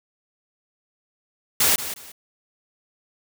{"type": "noise with echo", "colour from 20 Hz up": "white", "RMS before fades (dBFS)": -18, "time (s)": [1.6, 1.76], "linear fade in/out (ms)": 5, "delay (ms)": 180, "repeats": 2, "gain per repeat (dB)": -12, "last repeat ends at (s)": 2.12, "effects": []}